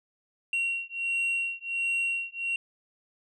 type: beating tone pair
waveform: sine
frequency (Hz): 2743 / 2744.4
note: F7 / F7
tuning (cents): -32 / -31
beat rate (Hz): 1.4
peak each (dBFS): -28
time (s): 0.53-2.56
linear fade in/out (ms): 2
effects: tanh soft clip ceiling -24 dBFS